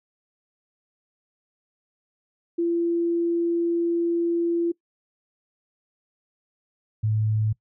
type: tone pair in turn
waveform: sine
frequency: 340 / 108.28 Hz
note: F4 / A2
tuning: -46 / -27 cents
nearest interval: octave + minor sixth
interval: 1981 cents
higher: first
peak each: -20 dBFS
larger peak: neither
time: 2.58-4.72 / 7.03-7.53 s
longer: first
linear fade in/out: 10 ms
effects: noise-tail reverb RT60 0.1 s tail -22 dB re dry